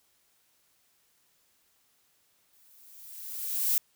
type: noise with exponential growth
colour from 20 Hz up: violet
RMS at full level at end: -24 dBFS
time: 2.53-3.78 s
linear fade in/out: 2 ms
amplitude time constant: 270 ms
effects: white hiss -69 dBFS RMS until 3.95 s